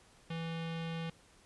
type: tone with low-pass filter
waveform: square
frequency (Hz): 164.81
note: E3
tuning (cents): 0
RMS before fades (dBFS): -39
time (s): 0.3-1.1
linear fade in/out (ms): 5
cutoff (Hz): 3200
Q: 2.4
effects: pink hiss -63 dBFS RMS until 1.45 s + resampled to 24000 Hz